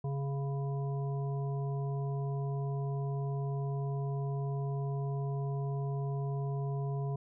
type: harmonic tone with a mistuned harmonic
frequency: 138.4 Hz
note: C#3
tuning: 2 cents flat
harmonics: 1 / 3 / 5 / 7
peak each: -32 / -42 / -46 / -49 dBFS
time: 0.04-7.16 s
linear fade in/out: 5 ms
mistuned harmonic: 7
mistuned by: +36 cents
effects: none